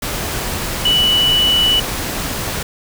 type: tone in noise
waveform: sine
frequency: 2960 Hz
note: F#7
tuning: in tune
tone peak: -11 dBFS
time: 0.85-1.8 s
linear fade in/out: 5 ms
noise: pink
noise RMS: -22 dBFS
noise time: 0.02-2.63 s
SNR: +8 dB
effects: none